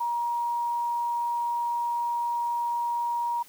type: tone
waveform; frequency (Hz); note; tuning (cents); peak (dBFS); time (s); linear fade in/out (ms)
sine; 948; A#5; +29; -25; 0-3.43; 10
effects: white hiss -53 dBFS RMS until 3.48 s